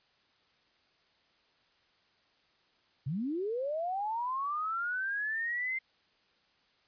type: linear sweep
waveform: sine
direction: up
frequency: 120.7 to 2100 Hz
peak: -31 dBFS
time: 3.06-5.79 s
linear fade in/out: 10 ms
effects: white hiss -69 dBFS RMS until 6.87 s + resampled to 11025 Hz

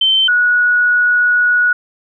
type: tone pair in turn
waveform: sine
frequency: 3097 / 1461.6 Hz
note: G7 / F#6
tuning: -22 / -22 cents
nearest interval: octave + minor second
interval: 1300 cents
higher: first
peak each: -9 dBFS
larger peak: neither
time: 0.01-0.28 / 0.28-1.73 s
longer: second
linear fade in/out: 5 ms
effects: none

